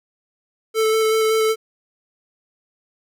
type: tone with vibrato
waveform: square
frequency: 440 Hz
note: A4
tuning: in tune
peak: -16 dBFS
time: 0.74-1.56 s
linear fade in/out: 50 ms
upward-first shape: square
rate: 5.3 Hz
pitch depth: 10 cents each way
effects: none